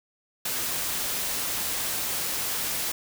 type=noise; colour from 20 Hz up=white; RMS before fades=-29 dBFS; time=0.45-2.92 s; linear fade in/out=5 ms; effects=none